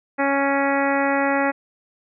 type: harmonic tone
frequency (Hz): 277.6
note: C#4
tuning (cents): +3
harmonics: 1 / 2 / 3 / 4 / 5 / 6 / 7 / 8 / 9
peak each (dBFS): -23 / -23 / -24 / -30 / -28 / -29 / -27 / -34 / -35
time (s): 0.18-1.52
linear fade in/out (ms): 20
effects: none